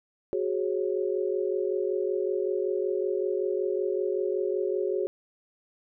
sine chord, F# suspended second, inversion none, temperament equal with one note detuned, 370 / 415.3 / 546.1 Hz, F#4 / G#4 / C#5, 0 / 0 / -26 cents, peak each -28 / -29 / -33 dBFS, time 0.33-5.07 s, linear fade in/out 0 ms, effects none

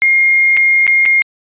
sine tone with dropouts, 2131 Hz, C7, 31 cents sharp, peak -6 dBFS, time 0.02-1.22 s, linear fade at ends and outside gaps 0 ms, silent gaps 0.567-0.572 / 0.867-0.877 / 1.054-1.06 s, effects tanh soft clip ceiling -4 dBFS + resampled to 8000 Hz

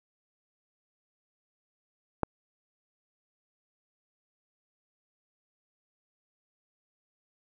click, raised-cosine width 1 ms, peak -11 dBFS, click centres 2.233 s, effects none

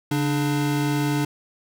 square tone pair together, 141.7 / 296.3 Hz, C#3 / D4, +38 / +15 cents, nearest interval octave + minor second, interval 1277 cents, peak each -24 dBFS, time 0.11-1.25 s, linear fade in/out 5 ms, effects none

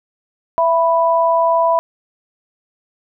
sine tone pair together, 665.5 / 987.8 Hz, E5 / B5, +16 / 0 cents, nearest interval perfect fifth, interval 684 cents, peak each -14 dBFS, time 0.58-1.79 s, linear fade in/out 0 ms, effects none

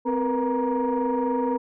sine tone cluster, 258.9 / 463.5 / 487.3 / 943 Hz, C4 / A#4 / B4 / A#5, -18 / -10 / -23 / +20 cents, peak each -24 / -28 / -26 / -26 dBFS, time 0.05-1.58 s, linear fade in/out 20 ms, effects tanh soft clip ceiling -16 dBFS

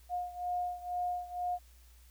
sine beating tone pair, 714 / 716.1 Hz, F5 / F5, +38 / +43 cents, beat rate 2.1 Hz, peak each -35 / -38 dBFS, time 0.09-1.59 s, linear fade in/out 50 ms, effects added 60 Hz sine -56 dBFS peak until 2.1 s + white hiss -65 dBFS RMS until 2.1 s

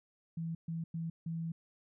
sine tone bursts at uneven times, 164.81 Hz, E3, in tune, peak -35 dBFS, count 4, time 0.37-0.55 / 0.68-0.84 / 0.94-1.1 / 1.26-1.52 s, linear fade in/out 5 ms, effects none

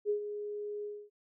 sine tone with ADSR envelope, 415.3 Hz, G#4, in tune, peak -26 dBFS, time 0.05-1.1 s, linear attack 47 ms, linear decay 100 ms, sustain -10 dB, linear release 260 ms, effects none

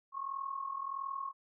sine tone with amplitude modulation, 1090 Hz, C#6, 29 cents flat, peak -33 dBFS, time 0.12-1.33 s, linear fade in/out 50 ms, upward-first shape sine, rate 41.5 Hz, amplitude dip 75%, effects none

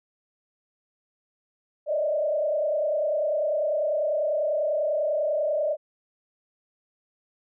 sine tone with frequency modulation, 605 Hz, D#5, 49 cents flat, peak -22 dBFS, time 1.86-5.77 s, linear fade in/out 50 ms, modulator 30.1 Hz, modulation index 1.2, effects none

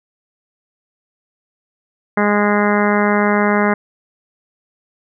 harmonic tone, 206.6 Hz, G#3, 9 cents flat, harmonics 1 / 2 / 3 / 4 / 5 / 6 / 7 / 8 / 9 / 10, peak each -16 / -19 / -21 / -22 / -23 / -24 / -24 / -25 / -26 / -26 dBFS, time 2.17-3.74 s, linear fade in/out 5 ms, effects none

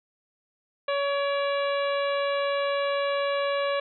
harmonic tone with a mistuned harmonic, 563 Hz, C#5, 27 cents sharp, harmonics 1 / 2 / 3 / 4 / 5 / 6 / 7, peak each -25 / -31 / -35 / -37 / -39 / -41 / -42 dBFS, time 0.88-3.8 s, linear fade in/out 5 ms, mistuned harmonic 4, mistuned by +56 cents, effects none

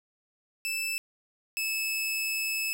sawtooth tone pair in turn, 2637 / 2610 Hz, E7 / E7, 0 / -18 cents, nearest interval unison, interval 18 cents, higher first, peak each -26 / -25 dBFS, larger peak second, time 0.65-0.98 / 1.57-2.73 s, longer second, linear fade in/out 0 ms, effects none

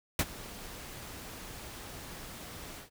pink noise with ADSR envelope, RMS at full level -25 dBFS, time 0.19-2.9 s, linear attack 3 ms, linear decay 46 ms, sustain -20 dB, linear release 120 ms, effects none

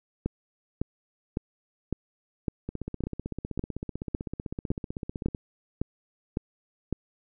two click trains, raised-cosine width 3 ms, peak -14 / -20 dBFS, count 13 / 43, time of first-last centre 0.26-6.927 / 2.69-5.348 s, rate 1.8 / 15.8 Hz, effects none

